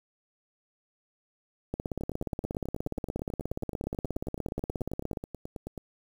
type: two click trains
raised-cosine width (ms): 2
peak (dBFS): -18 / -24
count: 59 / 36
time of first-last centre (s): 1.74-5.172 / 2.01-5.777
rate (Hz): 16.9 / 9.29
effects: 8-bit